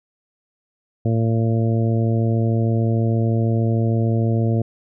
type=harmonic tone; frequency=113.6 Hz; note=A#2; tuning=44 cents flat; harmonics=1 / 2 / 3 / 4 / 5 / 6; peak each=-17 / -23 / -27 / -29 / -31 / -33 dBFS; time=1.05-4.62 s; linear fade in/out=5 ms; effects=none